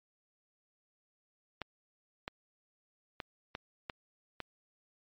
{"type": "clicks", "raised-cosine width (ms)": 0.3, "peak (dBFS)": -21, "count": 6, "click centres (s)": [1.617, 2.279, 3.202, 3.551, 3.898, 4.403], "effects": ["low-pass 5000 Hz 12 dB/octave", "MP3 48 kbps"]}